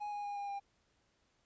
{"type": "tone with pitch steps", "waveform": "triangle", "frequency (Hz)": [830.6, 823, 815.4, 807.9, 800.5], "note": ["G#5", "G#5", "G#5", "G#5", "G5"], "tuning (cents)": [0, -16, -32, -48, 36], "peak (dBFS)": -36, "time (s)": [0, 0.6], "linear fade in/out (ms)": 20, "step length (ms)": 120, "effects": ["pink hiss -75 dBFS RMS until 1.45 s", "resampled to 16000 Hz"]}